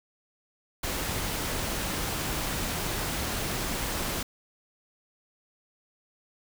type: noise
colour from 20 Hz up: pink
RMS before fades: -31 dBFS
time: 0.83-4.23 s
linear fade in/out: 5 ms
effects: none